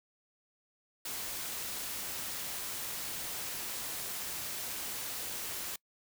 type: noise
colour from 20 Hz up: white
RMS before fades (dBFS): -39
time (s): 1.05-5.76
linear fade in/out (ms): 5
effects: noise-tail reverb RT60 0.1 s tail -25 dB re dry